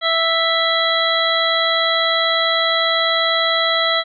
harmonic tone, 659.3 Hz, E5, in tune, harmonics 1 / 2 / 3 / 5 / 6, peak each -21 / -21 / -21 / -21 / -21 dBFS, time 0.01-4.04 s, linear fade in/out 50 ms, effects none

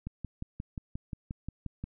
click train, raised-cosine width 5 ms, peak -24 dBFS, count 11, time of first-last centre 0.07-1.84 s, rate 5.65 Hz, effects none

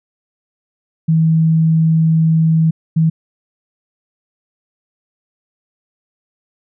sine tone bursts at uneven times, 161.1 Hz, E3, 39 cents flat, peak -9 dBFS, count 2, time 1.08-2.71 / 2.96-3.1 s, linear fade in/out 10 ms, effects none

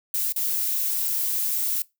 violet noise with dropouts, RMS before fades -25 dBFS, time 0.14-1.82 s, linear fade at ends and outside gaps 2 ms, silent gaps 0.323-0.361 s, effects noise-tail reverb RT60 0.2 s tail -21 dB re dry

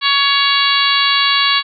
harmonic tone, 560 Hz, C#5, 18 cents sharp, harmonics 2 / 3 / 4 / 5 / 6 / 7 / 8, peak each -17 / -20 / -20 / -19 / -18 / -18 / -20 dBFS, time 0.01-1.63 s, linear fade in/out 50 ms, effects none

